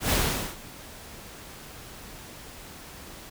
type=noise with ADSR envelope; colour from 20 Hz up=pink; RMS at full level=-23 dBFS; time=0-3.3 s; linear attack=110 ms; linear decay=440 ms; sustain=-21 dB; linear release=11 ms; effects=none